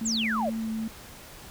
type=tone with vibrato; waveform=sine; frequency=222.5 Hz; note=A3; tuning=20 cents sharp; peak=-28 dBFS; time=0.01-0.88 s; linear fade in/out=5 ms; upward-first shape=sine; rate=2.4 Hz; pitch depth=13 cents each way
type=exponential sweep; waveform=sine; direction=down; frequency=8010 to 524 Hz; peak=-26 dBFS; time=0.05-0.5 s; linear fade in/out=10 ms
effects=pink hiss -46 dBFS RMS until 1.5 s